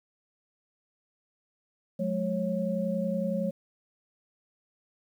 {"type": "tone cluster", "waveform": "sine", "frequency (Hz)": [181.7, 212.5, 548], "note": ["F#3", "G#3", "C#5"], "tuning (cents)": [-31, 40, -20], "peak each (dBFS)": -31, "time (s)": [1.99, 3.51], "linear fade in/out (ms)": 10, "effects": ["10-bit"]}